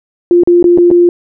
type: tone with dropouts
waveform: sine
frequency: 349.2 Hz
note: F4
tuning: in tune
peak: -3 dBFS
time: 0.31-1.09 s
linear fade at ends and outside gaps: 1 ms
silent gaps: 0.435-0.474 / 0.627-0.642 / 0.776-0.784 / 0.904-0.912 s
effects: none